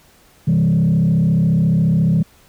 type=tone with frequency modulation; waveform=sine; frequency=164.81 Hz; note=E3; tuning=in tune; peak=-10 dBFS; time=0.47-2.23 s; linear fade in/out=10 ms; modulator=34.3 Hz; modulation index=1; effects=tanh soft clip ceiling -9 dBFS + pink hiss -51 dBFS RMS until 2.48 s